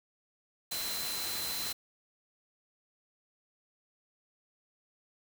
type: tone in noise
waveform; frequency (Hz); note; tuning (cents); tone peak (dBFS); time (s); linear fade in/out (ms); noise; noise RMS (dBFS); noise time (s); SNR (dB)
sine; 4067; C8; -50; -38; 0.71-1.73; 10; white; -37; 0.71-1.73; -4
effects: none